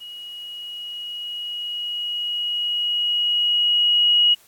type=tone with level ramp; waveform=sine; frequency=2900 Hz; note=F#7; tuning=35 cents flat; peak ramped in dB=-34 to -12 dBFS; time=0-4.35 s; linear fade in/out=20 ms; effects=white hiss -54 dBFS RMS until 4.47 s + AAC 64 kbps